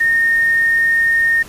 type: tone with quantisation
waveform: sine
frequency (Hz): 1837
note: A#6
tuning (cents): -26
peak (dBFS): -11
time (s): 0-1.43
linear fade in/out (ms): 10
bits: 6
effects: pink hiss -38 dBFS RMS until 1.48 s + resampled to 32000 Hz